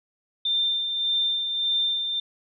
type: tone with tremolo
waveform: sine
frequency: 3588 Hz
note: A7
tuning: 33 cents sharp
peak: -20 dBFS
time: 0.45-2.2 s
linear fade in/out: 5 ms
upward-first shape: sine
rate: 1.7 Hz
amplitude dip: 45%
effects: none